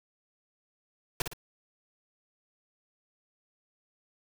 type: noise with echo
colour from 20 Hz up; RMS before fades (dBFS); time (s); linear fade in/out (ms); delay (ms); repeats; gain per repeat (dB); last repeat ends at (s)
pink; -29; 1.2-1.22; 2; 57; 2; -7; 1.334
effects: none